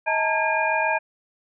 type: tone cluster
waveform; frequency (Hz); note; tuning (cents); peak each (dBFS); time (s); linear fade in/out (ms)
sine; 635 / 871 / 918 / 1627 / 2419; D#5 / A5 / A#5 / G#6 / D#7; +35 / -18 / -27 / -36 / -49; -26; 0.06-0.99; 20
effects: none